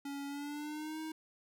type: tone with pitch glide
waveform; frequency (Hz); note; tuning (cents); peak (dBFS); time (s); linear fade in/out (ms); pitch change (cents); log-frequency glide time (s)
square; 281 to 315.4; C#4 to D#4; +24 to +24; -40; 0.05-1.12; 5; +200; 0.27-1
effects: none